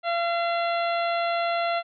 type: harmonic tone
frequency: 683 Hz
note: F5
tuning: 39 cents flat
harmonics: 1 / 2 / 3 / 4 / 5 / 6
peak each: -24 / -30 / -34 / -36 / -38 / -40 dBFS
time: 0.03-1.83 s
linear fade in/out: 50 ms
effects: none